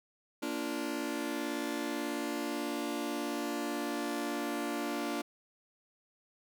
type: chord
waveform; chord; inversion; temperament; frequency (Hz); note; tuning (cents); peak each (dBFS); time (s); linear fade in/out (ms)
sawtooth; Bb major; none; just; 233.1 / 291.4 / 349.6; Bb3 / D4 / F4; 0 / -13 / +2; -36 / -32 / -35; 0.42-5.22; 10
effects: none